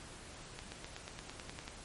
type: accelerating click train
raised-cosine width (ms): 0.2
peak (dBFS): -26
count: 11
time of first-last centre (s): 0.59-1.679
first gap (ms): 130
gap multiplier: 0.96
effects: pink hiss -51 dBFS RMS until 1.84 s + MP3 48 kbps